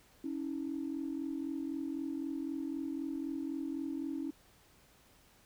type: tone pair together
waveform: sine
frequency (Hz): 277.2 / 321.1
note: C#4 / E4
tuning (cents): 0 / -45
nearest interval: minor third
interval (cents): 255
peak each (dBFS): -37 / -38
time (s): 0.24-4.31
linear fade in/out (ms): 5
effects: tanh soft clip ceiling -28 dBFS + pink hiss -64 dBFS RMS until 5.45 s